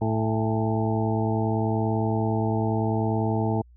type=harmonic tone with a mistuned harmonic; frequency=110.3 Hz; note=A2; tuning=5 cents sharp; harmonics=1 / 2 / 3 / 4 / 6 / 7 / 8; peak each=-25 / -28 / -30 / -31 / -33 / -33 / -34 dBFS; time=0.01-3.62 s; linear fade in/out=10 ms; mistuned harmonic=7; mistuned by=+65 cents; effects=added 60 Hz sine -49 dBFS peak until 3.76 s